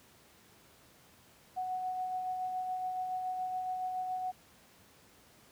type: tone with tremolo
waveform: sine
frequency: 740 Hz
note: F#5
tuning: in tune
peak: -32 dBFS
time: 1.56-4.32 s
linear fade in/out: 20 ms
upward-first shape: sine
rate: 7.1 Hz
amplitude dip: 30%
effects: pink hiss -61 dBFS RMS until 5.51 s + high-pass 80 Hz 12 dB/octave

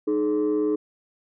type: tone pair together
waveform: sine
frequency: 307.4 / 425.5 Hz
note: D#4 / G#4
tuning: -21 / +42 cents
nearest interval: tritone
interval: 563 cents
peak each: -21 dBFS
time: 0.07-0.76 s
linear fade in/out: 10 ms
effects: tanh soft clip ceiling -17 dBFS

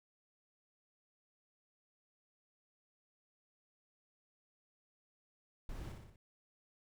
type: noise with echo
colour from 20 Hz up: brown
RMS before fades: -44 dBFS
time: 5.69-5.92 s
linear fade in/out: 2 ms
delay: 60 ms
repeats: 4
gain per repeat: -4 dB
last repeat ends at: 6.16 s
effects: none

